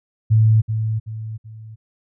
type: tone with echo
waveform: sine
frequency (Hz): 110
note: A2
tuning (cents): 0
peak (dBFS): -10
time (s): 0.3-0.62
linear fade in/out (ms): 20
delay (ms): 380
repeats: 3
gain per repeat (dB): -8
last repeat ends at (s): 1.76
effects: none